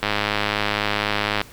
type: click train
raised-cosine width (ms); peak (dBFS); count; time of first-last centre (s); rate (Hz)
0.3; -4; 145; 0.03-1.415; 104
effects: pink hiss -45 dBFS RMS until 1.52 s